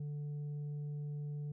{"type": "tone with tanh clipping", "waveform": "triangle", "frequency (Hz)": 146.83, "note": "D3", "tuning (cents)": 0, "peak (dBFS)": -39, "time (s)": [0, 1.52], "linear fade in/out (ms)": 5, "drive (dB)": 8, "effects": []}